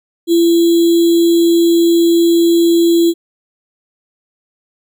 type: tone with sample-and-hold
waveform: sine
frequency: 337.9 Hz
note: E4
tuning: 43 cents sharp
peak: -7 dBFS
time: 0.27-3.14 s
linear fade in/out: 50 ms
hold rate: 3675 Hz
effects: none